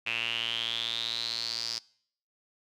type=tone with band-pass filter sweep; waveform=sawtooth; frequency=115.5 Hz; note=A#2; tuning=16 cents flat; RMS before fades=-33 dBFS; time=0.06-1.79 s; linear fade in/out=10 ms; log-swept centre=2600 to 5000 Hz; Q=9.1; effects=noise-tail reverb RT60 0.6 s tail -23 dB re dry